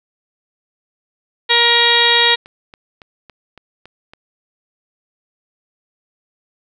harmonic tone, 472.5 Hz, A#4, 23 cents sharp, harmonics 1 / 2 / 3 / 4 / 5 / 6 / 7 / 8 / 9, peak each -21 / -19 / -25 / -16 / -21 / -23 / -17 / -16 / -24 dBFS, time 1.49-2.36 s, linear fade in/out 20 ms
click train, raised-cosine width 0.3 ms, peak -23 dBFS, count 8, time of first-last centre 2.18-4.135 s, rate 3.58 Hz
effects none

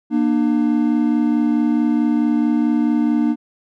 triangle tone pair together, 235.6 / 300.2 Hz, A#3 / D4, +19 / +38 cents, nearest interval major third, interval 419 cents, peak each -15 dBFS, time 0.1-3.36 s, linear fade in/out 50 ms, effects none

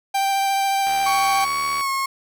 45% pulse tone with vibrato, 785 Hz, G5, 2 cents sharp, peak -18 dBFS, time 0.14-1.45 s, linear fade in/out 10 ms, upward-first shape sine, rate 14 Hz, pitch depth 11 cents each way
click train, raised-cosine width 0.3 ms, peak -18 dBFS, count 72, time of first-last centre 0.87-1.809 s, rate 75.6 Hz
35% pulse tone with pitch glide, 1120 to 1084.4 Hz, C#6 to C#6, +18 to -38 cents, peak -19 dBFS, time 1.06-2.06 s, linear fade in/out 5 ms, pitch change -56 cents, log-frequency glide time 1.79-1.9 s
effects none

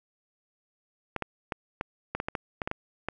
clicks, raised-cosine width 0.5 ms, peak -15 dBFS, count 12, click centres 1.163 / 1.223 / 1.522 / 1.811 / 2.15 / 2.201 / 2.285 / 2.352 / 2.618 / 2.675 / 2.714 / 3.086 s, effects none

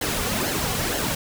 pink noise with flanger, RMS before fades -25 dBFS, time 0.01-1.15 s, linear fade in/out 5 ms, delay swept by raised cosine 0.83 to 3.23 ms, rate 2.1 Hz, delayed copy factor -0.6, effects none

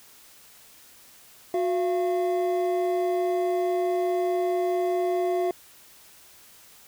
triangle tone pair together, 363.6 / 684.5 Hz, F#4 / F5, -30 / -35 cents, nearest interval major seventh, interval 1095 cents, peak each -22 / -25 dBFS, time 1.54-5.51 s, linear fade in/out 2 ms, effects white hiss -52 dBFS RMS until 6.87 s

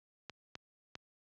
clicks, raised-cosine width 0.2 ms, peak -26 dBFS, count 3, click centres 0.297 / 0.554 / 0.954 s, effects high-pass 80 Hz 12 dB/octave + low-pass 6000 Hz 12 dB/octave

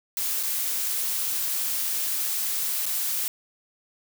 blue noise with dropouts, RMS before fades -27 dBFS, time 0.17-3.28 s, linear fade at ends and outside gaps 1 ms, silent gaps 0.429-0.433 / 2.857-2.863 s, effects none

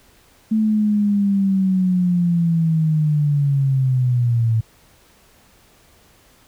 sine linear sweep, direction down, 220 to 110.9 Hz, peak -14 dBFS, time 0.51-4.61 s, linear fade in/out 10 ms, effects pink hiss -53 dBFS RMS until 6.47 s

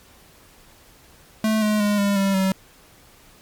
square tone with pitch steps, 217.9 / 212.2 / 206.6 / 201.2 / 195.93 / 190.79 Hz, A3 / G#3 / G#3 / G3 / G3 / G3, -17 / +38 / -9 / +45 / -1 / -47 cents, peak -18 dBFS, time 1.44-2.52 s, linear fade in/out 2 ms, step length 180 ms, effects pink hiss -51 dBFS RMS until 3.41 s + MP3 96 kbps

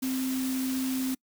sine tone in noise, 260.9 Hz, C4, 5 cents flat, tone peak -27 dBFS, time 0.02-1.15 s, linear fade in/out 10 ms, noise white, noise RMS -38 dBFS, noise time 0.02-1.15 s, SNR +8 dB, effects noise-tail reverb RT60 0.1 s tail -26 dB re dry

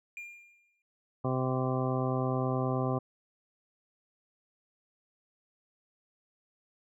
triangle tone with exponential decay, 2402 Hz, D7, 38 cents sharp, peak -36 dBFS, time 0.17-0.82 s, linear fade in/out 1 ms, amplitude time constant 140 ms
harmonic tone, 129.4 Hz, C3, 19 cents flat, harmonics 1 / 2 / 3 / 4 / 5 / 6 / 8 / 9, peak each -31 / -34 / -36 / -37 / -38 / -39 / -40 / -41 dBFS, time 1.24-2.99 s, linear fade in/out 10 ms
effects none

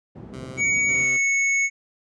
white low-pass noise, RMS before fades -38 dBFS, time 0.15-1.05 s, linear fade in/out 10 ms, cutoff 260 Hz, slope 12 dB/octave
15% pulse tone with tremolo, 130 Hz, C3, 11 cents flat, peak -29 dBFS, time 0.33-1.19 s, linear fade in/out 10 ms, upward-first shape square, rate 1.8 Hz, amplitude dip 70%
square tone with pitch glide, 2248 to 2207 Hz, C#7 to C#7, +24 to -8 cents, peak -19 dBFS, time 0.57-1.7 s, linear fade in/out 50 ms, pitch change -32 cents, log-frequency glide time 0.92-1.11 s
effects high-pass 80 Hz 12 dB/octave + resampled to 22050 Hz

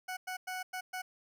20% pulse tone bursts at uneven times, 740 Hz, F#5, in tune, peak -32 dBFS, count 5, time 0.08-0.17 / 0.27-0.37 / 0.47-0.63 / 0.73-0.81 / 0.93-1.02 s, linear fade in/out 10 ms, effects none

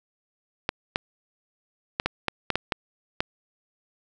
clicks, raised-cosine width 0.3 ms, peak -7 dBFS, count 9, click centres 0.691 / 0.959 / 1.999 / 2.06 / 2.283 / 2.503 / 2.556 / 2.722 / 3.205 s, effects none

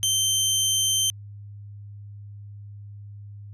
20% pulse tone, 3116 Hz, G7, 11 cents flat, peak -15 dBFS, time 0.03-1.1 s, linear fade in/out 0 ms, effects added 102 Hz sine -38 dBFS peak until 3.53 s + resampled to 32000 Hz

